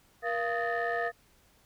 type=tone cluster; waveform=sine; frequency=473.4 / 690 / 1251 / 1742 / 1819 Hz; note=A#4 / F5 / D#6 / A6 / A#6; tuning=+27 / -21 / +9 / -18 / -43 cents; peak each=-33 / -31 / -37 / -36 / -34 dBFS; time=0.22-1.12 s; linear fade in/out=50 ms; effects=tanh soft clip ceiling -22 dBFS + pink hiss -64 dBFS RMS until 1.65 s